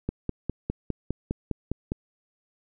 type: click train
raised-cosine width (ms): 3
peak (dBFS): -14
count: 10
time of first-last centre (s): 0.09-1.919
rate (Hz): 4.92
effects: none